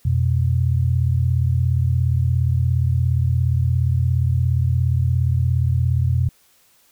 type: tone pair together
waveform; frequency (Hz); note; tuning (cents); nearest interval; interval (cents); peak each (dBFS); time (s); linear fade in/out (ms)
sine; 87.31 / 124.46; F2 / B2; 0 / +14; tritone; 614; -18; 0.05-6.29; 5
effects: white hiss -57 dBFS RMS until 6.91 s